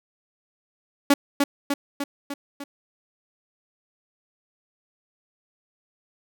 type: tone with echo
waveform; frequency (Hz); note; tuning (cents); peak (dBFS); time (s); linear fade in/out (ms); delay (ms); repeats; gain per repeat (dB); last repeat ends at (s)
sawtooth; 282.8; C#4; +35; -9; 1.1-1.14; 5; 300; 5; -4; 2.64
effects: none